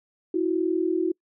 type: tone pair together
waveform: sine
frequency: 326.7 / 367.1 Hz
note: E4 / F#4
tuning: -15 / -14 cents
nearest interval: major second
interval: 201 cents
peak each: -24 dBFS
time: 0.34-1.12 s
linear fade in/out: 5 ms
effects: noise-tail reverb RT60 0.1 s tail -26 dB re dry